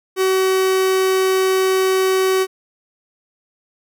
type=tone; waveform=45% pulse; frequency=378.2 Hz; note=F#4; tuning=38 cents sharp; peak=-14 dBFS; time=0.16-2.47 s; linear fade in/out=50 ms; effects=none